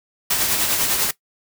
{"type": "noise with tremolo", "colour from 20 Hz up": "white", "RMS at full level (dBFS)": -18, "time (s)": [0.3, 1.11], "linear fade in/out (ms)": 5, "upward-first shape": "triangle", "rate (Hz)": 10, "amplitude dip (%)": 45, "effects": ["noise-tail reverb RT60 0.1 s tail -18 dB re dry"]}